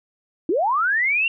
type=linear sweep; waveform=sine; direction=up; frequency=293.7 to 2794 Hz; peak=-17 dBFS; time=0.49-1.28 s; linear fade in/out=2 ms; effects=none